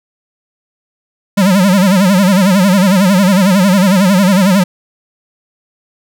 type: tone with vibrato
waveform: square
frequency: 191 Hz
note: G3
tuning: 45 cents flat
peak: -7 dBFS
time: 1.37-4.64 s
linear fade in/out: 10 ms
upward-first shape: sine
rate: 11 Hz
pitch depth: 130 cents each way
effects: none